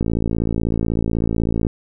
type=click train; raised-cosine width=3 ms; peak=-7 dBFS; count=94; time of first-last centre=0.01-1.668 s; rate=56.1 Hz; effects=none